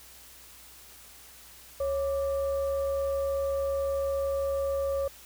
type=tone with frequency modulation; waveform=sine; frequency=551 Hz; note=C#5; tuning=11 cents flat; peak=-26 dBFS; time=1.8-5.08 s; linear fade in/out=5 ms; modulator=622 Hz; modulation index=0.37; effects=added 60 Hz sine -60 dBFS peak until 5.25 s + white hiss -51 dBFS RMS until 5.25 s